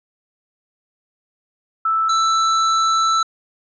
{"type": "tone pair in turn", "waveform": ["sine", "square"], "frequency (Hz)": [1318.5, 1324.1], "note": ["E6", "E6"], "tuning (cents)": [0, 7], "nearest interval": "unison", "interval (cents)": 7, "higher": "second", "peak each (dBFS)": -15, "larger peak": "neither", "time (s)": [[1.85, 2.09], [2.09, 3.23]], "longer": "second", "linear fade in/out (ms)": 5, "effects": ["resampled to 16000 Hz"]}